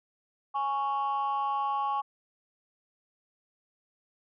sine tone pair together, 830.6 / 1108.7 Hz, G#5 / C#6, 0 / 0 cents, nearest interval perfect fourth, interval 500 cents, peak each -28 dBFS, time 0.54-2.02 s, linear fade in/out 20 ms, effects tanh soft clip ceiling -23 dBFS

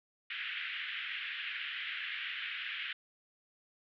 white band-pass noise, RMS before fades -40 dBFS, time 0.3-2.93 s, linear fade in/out 5 ms, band 1500 to 3200 Hz, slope 48 dB/octave, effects none

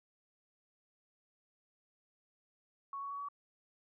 sine tone with pitch steps, 1110 / 1118.4 / 1126.8 / 1135.3 Hz, C#6 / C#6 / C#6 / C#6, +2 / +15 / +28 / +41 cents, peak -39 dBFS, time 2.93-3.286 s, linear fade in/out 2 ms, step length 89 ms, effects none

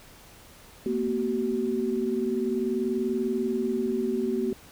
sine tone cluster, 226.4 / 246.8 / 378.7 Hz, A3 / B3 / F#4, +50 / -1 / +40 cents, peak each -30 / -30 / -27 dBFS, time 0.86-4.53 s, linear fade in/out 2 ms, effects pink hiss -51 dBFS RMS until 4.71 s

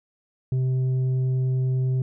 triangle tone with tanh clipping, 129.3 Hz, C3, 20 cents flat, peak -21 dBFS, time 0.52-2.02 s, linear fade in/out 2 ms, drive 9 dB, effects none

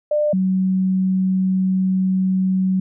sine tone pair in turn, 598 / 187.83 Hz, D5 / F#3, +31 / +26 cents, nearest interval octave + minor sixth, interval 2005 cents, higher first, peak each -15 dBFS, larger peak neither, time 0.11-0.33 / 0.33-2.8 s, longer second, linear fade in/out 5 ms, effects none

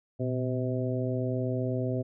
harmonic tone with a mistuned harmonic, 128.1 Hz, C3, 36 cents flat, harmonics 1 / 2 / 3 / 4 / 5, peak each -30 / -33 / -35 / -36 / -37 dBFS, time 0.19-2.03 s, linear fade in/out 20 ms, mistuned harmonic 1, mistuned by -97 cents, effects none

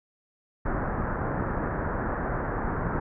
pink low-pass noise, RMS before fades -29 dBFS, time 0.65-3 s, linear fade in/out 10 ms, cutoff 1700 Hz, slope 48 dB/octave, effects none

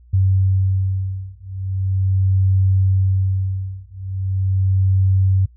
sine beating tone pair, 95.1 / 95.5 Hz, F#2 / G2, +48 / -45 cents, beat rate 0.4 Hz, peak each -18 dBFS, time 0.13-5.46 s, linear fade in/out 10 ms, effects noise-tail reverb RT60 0.1 s tail -22 dB re dry + added 60 Hz sine -44 dBFS peak until 5.56 s

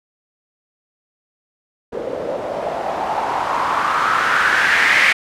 blue noise with low-pass filter sweep, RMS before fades -18 dBFS, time 1.92-5.13 s, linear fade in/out 10 ms, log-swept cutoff 460 to 2100 Hz, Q 4, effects none

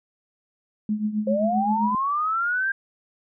sine tone with tremolo, 212.4 Hz, G#3, 39 cents sharp, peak -19 dBFS, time 0.89-1.95 s, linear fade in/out 2 ms, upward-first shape triangle, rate 7.6 Hz, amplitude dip 80%
sine linear sweep, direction up, 523.3 to 1606 Hz, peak -21 dBFS, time 1.27-2.72 s, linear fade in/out 5 ms
effects none

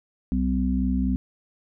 harmonic tone, 64 Hz, C2, 38 cents flat, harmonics 1 / 3 / 4, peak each -25 / -25 / -25 dBFS, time 0.32-1.16 s, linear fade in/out 0 ms, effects none

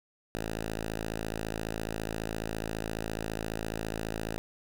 5% pulse tone, 54.6 Hz, A1, 13 cents flat, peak -22 dBFS, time 0.35-4.38 s, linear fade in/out 0 ms, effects none

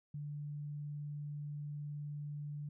sine tone, 146.83 Hz, D3, in tune, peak -40 dBFS, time 0.14-2.69 s, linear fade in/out 5 ms, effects none

